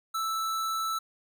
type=tone; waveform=square; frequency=1318.5 Hz; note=E6; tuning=in tune; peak=-29 dBFS; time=0.14-0.99 s; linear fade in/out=10 ms; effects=none